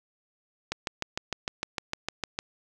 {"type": "click train", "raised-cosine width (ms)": 0.2, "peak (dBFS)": -12, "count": 12, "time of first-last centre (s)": [0.72, 2.389], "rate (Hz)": 6.59, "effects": []}